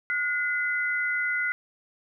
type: tone pair together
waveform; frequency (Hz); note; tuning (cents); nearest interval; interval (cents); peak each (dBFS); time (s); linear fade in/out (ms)
sine; 1444 / 2036; F#6 / C7; -43 / -48; tritone; 595; -27; 0.1-1.52; 0
effects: none